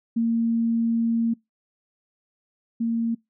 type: tone pair in turn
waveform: sine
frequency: 230 / 230 Hz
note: A#3 / A#3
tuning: -23 / -23 cents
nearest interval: unison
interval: 0 cents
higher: neither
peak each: -19 / -21 dBFS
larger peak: first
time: 0.16-1.34 / 2.8-3.15 s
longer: first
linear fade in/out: 10 ms
effects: noise-tail reverb RT60 0.2 s tail -26 dB re dry